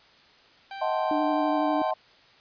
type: tone with pitch glide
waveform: sawtooth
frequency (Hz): 783 to 777.6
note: G5 to G5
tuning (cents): -2 to -14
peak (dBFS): -32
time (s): 0.71-1.91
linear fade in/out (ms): 2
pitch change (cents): -12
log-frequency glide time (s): 1.39-1.69
type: chord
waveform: sine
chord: D# diminished seventh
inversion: none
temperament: equal with one note detuned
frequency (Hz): 632.4 / 740 / 880 / 1046.5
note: D#5 / F#5 / A5 / C6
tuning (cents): +28 / 0 / 0 / 0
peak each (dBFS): -28 / -29 / -31 / -32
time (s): 0.81-1.94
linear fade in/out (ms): 10
type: tone with vibrato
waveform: sine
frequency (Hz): 299.7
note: D4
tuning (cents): +35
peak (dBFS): -26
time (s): 1.11-1.82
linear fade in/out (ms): 2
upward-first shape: sine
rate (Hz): 12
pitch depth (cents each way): 23
effects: white hiss -56 dBFS RMS until 2.4 s + resampled to 11025 Hz